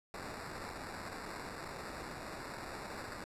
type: noise with sample-and-hold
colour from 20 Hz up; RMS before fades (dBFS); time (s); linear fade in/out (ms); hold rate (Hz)
blue; -45; 0.14-3.24; 0; 3150
effects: low-pass 11000 Hz 12 dB/octave